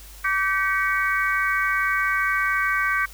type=harmonic tone with a mistuned harmonic; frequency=386.1 Hz; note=G4; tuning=26 cents flat; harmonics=3 / 4 / 5 / 6; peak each=-25 / -23 / -27 / -27 dBFS; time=0.24-3.06 s; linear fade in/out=10 ms; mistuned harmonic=6; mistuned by=-60 cents; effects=added 50 Hz sine -42 dBFS peak until 3.13 s + white hiss -46 dBFS RMS until 3.13 s